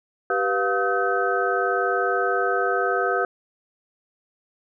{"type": "tone cluster", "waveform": "sine", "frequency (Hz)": [389.9, 490.6, 704, 1274, 1534], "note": ["G4", "B4", "F5", "D#6", "G6"], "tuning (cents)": [-9, -12, 14, 41, -38], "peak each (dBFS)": -26, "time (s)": [0.3, 3.25], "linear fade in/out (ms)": 2, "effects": []}